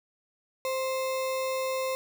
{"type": "tone with sample-and-hold", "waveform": "sine", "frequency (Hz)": 523.3, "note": "C5", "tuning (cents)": 0, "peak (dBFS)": -27, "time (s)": [0.65, 1.95], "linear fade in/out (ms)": 0, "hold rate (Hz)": 1575, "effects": []}